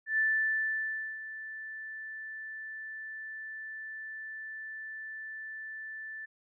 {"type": "tone with ADSR envelope", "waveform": "sine", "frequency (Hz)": 1760, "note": "A6", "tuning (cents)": 0, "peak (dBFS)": -24, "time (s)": [0.06, 6.26], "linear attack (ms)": 120, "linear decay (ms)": 1000, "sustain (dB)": -15, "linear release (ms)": 14, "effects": []}